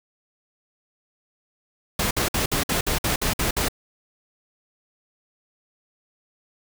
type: noise bursts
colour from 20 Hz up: pink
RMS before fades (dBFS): -23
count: 10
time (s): 1.99-3.685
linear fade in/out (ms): 5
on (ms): 120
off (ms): 55
effects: none